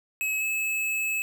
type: tone pair in turn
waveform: square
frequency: 2570 / 2594 Hz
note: E7 / E7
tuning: -45 / -28 cents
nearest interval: unison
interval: 17 cents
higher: second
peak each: -26 dBFS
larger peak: neither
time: 0.21-0.41 / 0.41-1.22 s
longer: second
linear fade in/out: 0 ms
effects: none